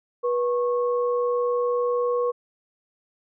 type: tone pair together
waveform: sine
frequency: 486.4 / 1096 Hz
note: B4 / C#6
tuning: -26 / -20 cents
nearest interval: octave + major second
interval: 1406 cents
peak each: -21 / -29 dBFS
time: 0.23-2.32 s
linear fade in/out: 20 ms
effects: none